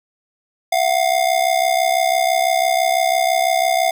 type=ring-modulated tone; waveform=square; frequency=707 Hz; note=F5; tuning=21 cents sharp; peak=-12 dBFS; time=0.72-3.91 s; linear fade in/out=5 ms; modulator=33 Hz; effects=none